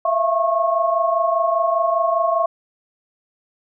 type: tone cluster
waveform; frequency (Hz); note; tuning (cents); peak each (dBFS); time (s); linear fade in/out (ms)
sine; 657 / 682 / 1092; E5 / F5 / C#6; -6 / -41 / -26; -20; 0.05-2.46; 5
effects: none